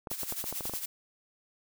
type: clicks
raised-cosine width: 1 ms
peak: -24 dBFS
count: 10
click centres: 0.072 / 0.115 / 0.233 / 0.324 / 0.441 / 0.526 / 0.608 / 0.655 / 0.696 / 0.737 s
type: noise with tremolo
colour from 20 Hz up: blue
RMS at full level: -34 dBFS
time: 0.1-0.86 s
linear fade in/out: 10 ms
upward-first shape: sine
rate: 11 Hz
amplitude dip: 65%
effects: none